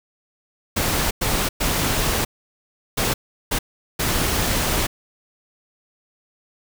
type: noise bursts at uneven times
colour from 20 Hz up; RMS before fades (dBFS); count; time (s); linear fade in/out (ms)
pink; -21; 6; 0.76-1.11 / 1.21-1.49 / 1.6-2.25 / 2.97-3.14 / 3.51-3.59 / 3.99-4.87; 10
effects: none